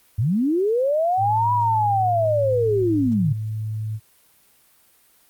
sine linear two-way sweep, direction up then down, 93 to 987.8 to 128.1 Hz, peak -17 dBFS, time 0.18-3.33 s, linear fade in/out 10 ms, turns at 1.53 s
sine tone, 108.6 Hz, A2, 22 cents flat, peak -24 dBFS, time 1.17-4 s, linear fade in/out 50 ms
effects white hiss -57 dBFS RMS until 5.29 s + Opus 32 kbps

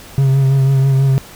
triangle tone with vibrato, 135.3 Hz, C#3, 42 cents flat, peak -7 dBFS, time 0.18-1.18 s, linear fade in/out 0 ms, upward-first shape triangle, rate 6.1 Hz, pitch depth 33 cents each way, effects pink hiss -37 dBFS RMS until 1.35 s

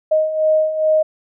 sine beating tone pair, 622.3 / 624.7 Hz, D#5 / D#5, 0 / +7 cents, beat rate 2.4 Hz, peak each -20 / -14 dBFS, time 0.11-1.03 s, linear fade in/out 10 ms, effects none

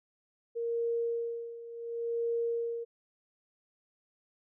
sine tone with tremolo, 466.2 Hz, A#4, in tune, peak -28 dBFS, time 0.55-2.85 s, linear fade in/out 20 ms, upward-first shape sine, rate 0.69 Hz, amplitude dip 80%, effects none

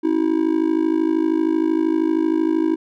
triangle tone with amplitude modulation, 321.4 Hz, E4, 44 cents flat, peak -10 dBFS, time 0.03-2.76 s, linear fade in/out 20 ms, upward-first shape sine, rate 52.9 Hz, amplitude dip 90%, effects none

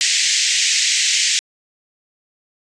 white band-pass noise, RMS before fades -17 dBFS, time 0.01-1.39 s, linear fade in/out 0 ms, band 1900 to 7600 Hz, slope 48 dB/octave, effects resampled to 22050 Hz

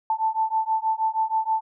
sine beating tone pair, 880 / 886.3 Hz, A5 / A5, 0 / +12 cents, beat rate 6.3 Hz, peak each -24 dBFS, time 0.1-1.61 s, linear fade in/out 2 ms, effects none

